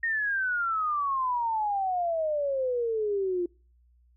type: exponential sweep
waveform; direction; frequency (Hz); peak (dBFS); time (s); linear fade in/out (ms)
sine; down; 1864.7 to 345.5; -25; 0.03-3.46; 5
effects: noise-tail reverb RT60 0.4 s tail -26 dB re dry + added 60 Hz sine -59 dBFS peak until 4.16 s